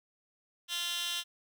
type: tone with high-pass filter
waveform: 15% pulse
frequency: 347 Hz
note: F4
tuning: 11 cents flat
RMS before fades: -35 dBFS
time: 0.68-1.24 s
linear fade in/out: 50 ms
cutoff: 2900 Hz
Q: 2.3
effects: none